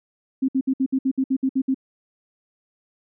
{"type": "tone bursts", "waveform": "sine", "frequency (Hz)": 264.9, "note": "C4", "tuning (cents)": 22, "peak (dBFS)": -17, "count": 11, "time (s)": [0.42, 1.745], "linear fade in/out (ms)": 10, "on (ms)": 65, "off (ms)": 61, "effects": []}